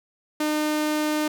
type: tone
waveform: sawtooth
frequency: 303.9 Hz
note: D#4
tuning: 41 cents flat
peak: -18 dBFS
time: 0.4-1.28 s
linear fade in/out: 5 ms
effects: none